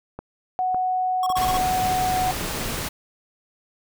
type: click train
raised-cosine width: 1 ms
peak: -19 dBFS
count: 4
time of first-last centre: 0.19-1.857 s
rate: 1.8 Hz
type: tone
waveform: sine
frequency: 740 Hz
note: F#5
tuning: in tune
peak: -20 dBFS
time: 0.59-2.31 s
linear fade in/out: 0 ms
type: tone bursts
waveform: square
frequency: 1102 Hz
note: C#6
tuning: 11 cents flat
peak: -26 dBFS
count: 6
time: 1.23-1.574 s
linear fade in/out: 2 ms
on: 34 ms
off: 28 ms
type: noise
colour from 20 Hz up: pink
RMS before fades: -28 dBFS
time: 1.36-2.89 s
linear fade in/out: 10 ms
effects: none